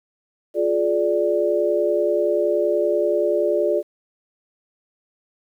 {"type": "chord", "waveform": "sine", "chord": "D diminished", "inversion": "first", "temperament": "just", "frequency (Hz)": [352.4, 422.9, 587.3], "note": ["F4", "Ab4", "D5"], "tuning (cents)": [16, 31, 0], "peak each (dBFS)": [-22, -22, -20], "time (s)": [0.54, 3.83], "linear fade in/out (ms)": 50, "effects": ["9-bit"]}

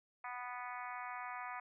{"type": "harmonic tone", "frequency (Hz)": 246.9, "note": "B3", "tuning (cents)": 0, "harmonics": [3, 4, 5, 6, 7, 8, 9, 10], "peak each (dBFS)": [-48, -47, -48, -54, -53, -53, -53, -59], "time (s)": [0.24, 1.6], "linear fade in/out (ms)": 5, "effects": []}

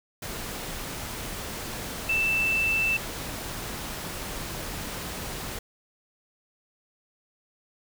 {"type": "tone in noise", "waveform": "sine", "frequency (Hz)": 2655, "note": "E7", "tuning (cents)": 12, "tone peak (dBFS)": -22, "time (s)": [2.09, 2.97], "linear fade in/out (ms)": 5, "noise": "pink", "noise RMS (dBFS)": -35, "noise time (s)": [0.22, 5.59], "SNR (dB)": 10, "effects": []}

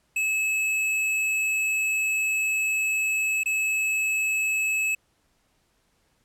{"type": "tone with dropouts", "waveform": "square", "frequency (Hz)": 2592, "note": "E7", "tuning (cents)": -30, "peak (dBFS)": -23, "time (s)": [0.16, 4.95], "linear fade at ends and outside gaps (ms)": 5, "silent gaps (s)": [3.435, 3.458], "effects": ["pink hiss -68 dBFS RMS until 6.24 s", "low-pass 12000 Hz 12 dB/octave"]}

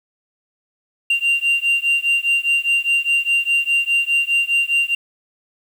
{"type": "beating tone pair", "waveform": "sine", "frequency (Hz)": [2773, 2777.9], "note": ["F7", "F7"], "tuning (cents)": [-13, -10], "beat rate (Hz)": 4.9, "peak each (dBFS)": -16, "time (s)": [1.1, 4.95], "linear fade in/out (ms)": 5, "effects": ["tanh soft clip ceiling -12 dBFS", "7-bit"]}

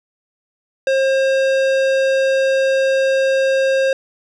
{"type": "tone with tanh clipping", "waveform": "sine", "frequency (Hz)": 535, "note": "C5", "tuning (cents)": 38, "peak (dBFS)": -15, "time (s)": [0.87, 3.93], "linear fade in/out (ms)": 2, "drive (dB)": 17, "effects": []}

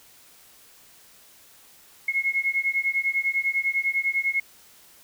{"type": "beating tone pair", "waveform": "sine", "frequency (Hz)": [2165, 2175], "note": ["C#7", "C#7"], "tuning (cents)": [-41, -33], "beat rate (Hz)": 10, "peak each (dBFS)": -25, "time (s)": [2.08, 4.4], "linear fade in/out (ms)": 5, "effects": ["white hiss -53 dBFS RMS until 5.03 s"]}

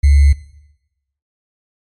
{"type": "tone with sample-and-hold", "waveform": "sine", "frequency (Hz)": 70.8, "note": "C#2", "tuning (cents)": 37, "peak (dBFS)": -6, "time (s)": [0.03, 0.33], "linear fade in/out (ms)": 10, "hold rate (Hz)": 2100, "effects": ["noise-tail reverb RT60 0.9 s tail -17 dB re dry", "MP3 48 kbps"]}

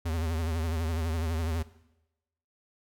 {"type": "tone with vibrato", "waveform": "square", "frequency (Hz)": 81.4, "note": "E2", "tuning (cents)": -21, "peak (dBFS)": -29, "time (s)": [0.05, 1.63], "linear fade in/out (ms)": 10, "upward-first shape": "triangle", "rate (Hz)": 12, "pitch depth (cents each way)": 99, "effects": ["noise-tail reverb RT60 0.9 s tail -17 dB re dry"]}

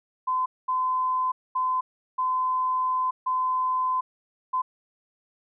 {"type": "tone bursts at uneven times", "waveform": "sine", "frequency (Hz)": 1023, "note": "C6", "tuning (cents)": -39, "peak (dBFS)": -22, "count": 6, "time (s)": [[0.27, 0.46], [0.68, 1.32], [1.55, 1.81], [2.18, 3.11], [3.26, 4.01], [4.53, 4.62]], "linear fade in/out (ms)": 10, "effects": []}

